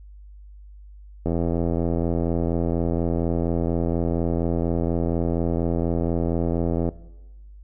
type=click train; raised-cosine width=2 ms; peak=-11 dBFS; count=475; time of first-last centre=1.26-6.889 s; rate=84.2 Hz; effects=noise-tail reverb RT60 1.0 s tail -18 dB re dry + added 50 Hz sine -41 dBFS peak until 7.63 s